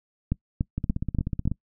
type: two click trains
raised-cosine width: 5 ms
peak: -11 / -15 dBFS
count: 5 / 13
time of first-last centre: 0.32-1.476 / 0.78-1.516 s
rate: 3.46 / 16.3 Hz
effects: noise-tail reverb RT60 0.1 s tail -24 dB re dry